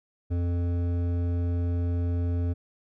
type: tone with hard clipping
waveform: triangle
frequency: 87 Hz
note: F2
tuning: 6 cents flat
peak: -26 dBFS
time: 0.3-2.54 s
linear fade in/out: 20 ms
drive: 15 dB
effects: none